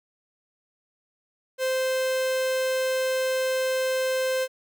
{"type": "tone", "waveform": "45% pulse", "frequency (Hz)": 520, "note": "C5", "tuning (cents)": -11, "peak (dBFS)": -23, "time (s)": [1.58, 4.48], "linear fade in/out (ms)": 50, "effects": []}